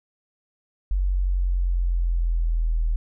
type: linear sweep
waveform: sine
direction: down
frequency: 47.07 to 39.76 Hz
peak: -19 dBFS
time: 0.91-2.96 s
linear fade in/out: 0 ms
effects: none